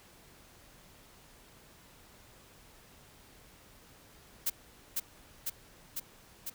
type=noise with echo; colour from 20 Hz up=blue; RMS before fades=-30 dBFS; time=4.46-4.5 s; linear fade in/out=10 ms; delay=500 ms; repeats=4; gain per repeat=-2 dB; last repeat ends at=6.5 s; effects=pink hiss -58 dBFS RMS until 6.54 s